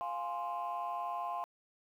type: chord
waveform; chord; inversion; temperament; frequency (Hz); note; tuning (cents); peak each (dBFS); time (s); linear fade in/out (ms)
sine; F minor; none; equal; 698.5 / 830.6 / 1046.5; F5 / Ab5 / C6; 0 / 0 / 0; -38 / -40 / -37; 0.01-1.44; 0
effects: tanh soft clip ceiling -30 dBFS + 11-bit